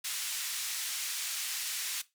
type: band-pass noise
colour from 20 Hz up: white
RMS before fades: -36 dBFS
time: 0.04-2.02 s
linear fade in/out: 10 ms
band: 1900 to 10000 Hz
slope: 12 dB/octave
effects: noise-tail reverb RT60 0.2 s tail -17 dB re dry